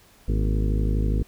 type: harmonic tone with a mistuned harmonic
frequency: 52.3 Hz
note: G#1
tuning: 13 cents sharp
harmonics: 1 / 2 / 3 / 4 / 5 / 6 / 7 / 8 / 9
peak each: -21 / -27 / -31 / -33 / -35 / -37 / -38 / -39 / -40 dBFS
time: 0.28-1.23 s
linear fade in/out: 5 ms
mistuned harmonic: 4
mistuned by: +140 cents
effects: pink hiss -55 dBFS RMS until 1.27 s